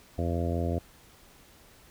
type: harmonic tone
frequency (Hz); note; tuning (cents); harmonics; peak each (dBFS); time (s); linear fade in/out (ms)
85.1; F2; -44; 1 / 2 / 3 / 4 / 5 / 6 / 7 / 8; -29 / -35 / -35 / -37 / -39 / -38 / -39 / -38; 0.18-0.79; 5
effects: pink hiss -56 dBFS RMS until 1.9 s